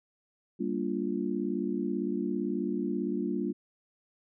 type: chord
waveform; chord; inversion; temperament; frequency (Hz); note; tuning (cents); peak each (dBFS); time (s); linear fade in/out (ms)
sine; G minor seventh; none; equal with one note detuned; 196 / 233.1 / 291.1 / 349.2; G3 / Bb3 / D4 / F4; 0 / 0 / -15 / 0; -34; 0.59-3.53; 20
effects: none